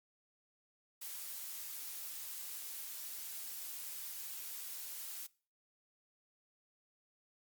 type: noise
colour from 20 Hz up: blue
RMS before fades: -45 dBFS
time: 1.01-5.27 s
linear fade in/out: 10 ms
effects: noise-tail reverb RT60 0.4 s tail -22 dB re dry + Opus 48 kbps

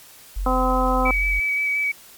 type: tone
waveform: sine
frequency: 45.83 Hz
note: F#1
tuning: 16 cents flat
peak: -22 dBFS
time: 0.36-1.4 s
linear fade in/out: 10 ms
type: harmonic tone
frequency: 256.5 Hz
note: C4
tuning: 34 cents flat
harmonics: 1 / 2 / 3 / 4 / 5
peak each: -24 / -24 / -24 / -24 / -24 dBFS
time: 0.46-1.11 s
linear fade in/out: 2 ms
type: tone with vibrato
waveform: sine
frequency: 2284 Hz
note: D7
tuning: 49 cents flat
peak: -19 dBFS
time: 1.05-1.92 s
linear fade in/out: 10 ms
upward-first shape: square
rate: 5.7 Hz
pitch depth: 11 cents each way
effects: white hiss -46 dBFS RMS until 2.17 s + MP3 96 kbps

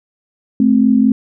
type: tone pair together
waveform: sine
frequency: 216.8 / 261.6 Hz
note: A3 / C4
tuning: -25 / 0 cents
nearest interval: minor third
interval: 325 cents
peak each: -11 dBFS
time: 0.6-1.12 s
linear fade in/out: 2 ms
effects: none

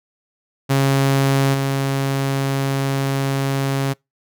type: tone with level steps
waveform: sawtooth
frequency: 136.7 Hz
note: C#3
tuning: 24 cents flat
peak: -10 / -14 dBFS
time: 0.69-3.94 s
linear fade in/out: 20 ms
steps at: 1.53 s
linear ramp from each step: 20 ms
effects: noise-tail reverb RT60 0.2 s tail -26 dB re dry

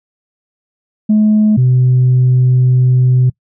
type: tone pair in turn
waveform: sine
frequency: 213.5 / 126.95 Hz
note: G#3 / B2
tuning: +48 / +48 cents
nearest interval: major sixth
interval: 900 cents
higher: first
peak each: -5 dBFS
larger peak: neither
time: 1.09-1.57 / 1.57-3.3 s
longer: second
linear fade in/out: 10 ms
effects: noise-tail reverb RT60 0.1 s tail -24 dB re dry + tanh soft clip ceiling -4 dBFS

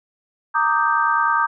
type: chord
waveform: sine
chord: Eb major seventh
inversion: second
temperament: equal with one note detuned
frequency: 924.8 / 1174.7 / 1244.5 / 1568 Hz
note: Bb5 / D6 / Eb6 / G6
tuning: -14 / 0 / 0 / 0 cents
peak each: -21 dBFS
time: 0.54-1.47 s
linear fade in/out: 20 ms
effects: none

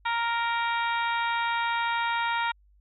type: harmonic tone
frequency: 466.2 Hz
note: A#4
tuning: in tune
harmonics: 2 / 3 / 4 / 5 / 6 / 7 / 8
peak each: -27 / -31 / -34 / -35 / -42 / -41 / -39 dBFS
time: 0.05-2.52 s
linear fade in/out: 10 ms
effects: added 50 Hz sine -57 dBFS peak until 2.8 s

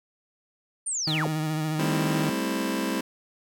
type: linear sweep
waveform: sine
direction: down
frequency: 9240 to 51.9 Hz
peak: -26 dBFS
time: 0.86-1.28 s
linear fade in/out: 10 ms
type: tone with vibrato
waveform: 30% pulse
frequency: 155.56 Hz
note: D#3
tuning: in tune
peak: -23 dBFS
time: 1.07-2.3 s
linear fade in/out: 5 ms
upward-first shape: sine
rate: 14 Hz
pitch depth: 32 cents each way
type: chord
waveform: sawtooth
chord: A minor seventh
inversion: third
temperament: just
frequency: 198 / 220 / 264 / 330 Hz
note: G3 / A3 / C4 / E4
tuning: +18 / 0 / +16 / +2 cents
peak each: -27 / -29 / -26 / -27 dBFS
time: 1.79-3.01 s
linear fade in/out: 5 ms
effects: none

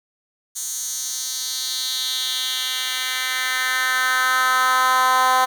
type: tone with high-pass filter sweep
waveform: 10% pulse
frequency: 256.9 Hz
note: C4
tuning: 32 cents flat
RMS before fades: -21 dBFS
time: 0.55-5.46 s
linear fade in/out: 20 ms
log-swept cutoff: 7200 to 870 Hz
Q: 2.5
effects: none

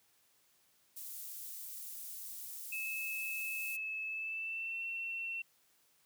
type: high-pass noise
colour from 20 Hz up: pink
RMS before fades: -46 dBFS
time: 0.96-3.77 s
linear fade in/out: 10 ms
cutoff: 12000 Hz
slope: 12 dB/octave
type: tone with pitch glide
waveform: sine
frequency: 2600 to 2707 Hz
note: E7 to E7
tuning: -24 to +45 cents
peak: -37 dBFS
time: 2.72-5.42 s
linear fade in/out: 5 ms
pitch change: +69 cents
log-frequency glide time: 4.04-4.82 s
effects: white hiss -71 dBFS RMS until 6.05 s + high-pass 60 Hz 12 dB/octave

